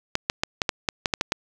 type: clicks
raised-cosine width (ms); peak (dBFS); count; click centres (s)
0.2; -4; 10; 0.154 / 0.299 / 0.435 / 0.618 / 0.692 / 0.888 / 1.058 / 1.138 / 1.211 / 1.321
effects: none